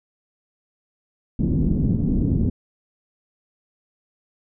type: low-pass noise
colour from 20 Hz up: white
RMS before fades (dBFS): -20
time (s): 1.39-2.5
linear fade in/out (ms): 5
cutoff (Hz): 250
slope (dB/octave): 24
effects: none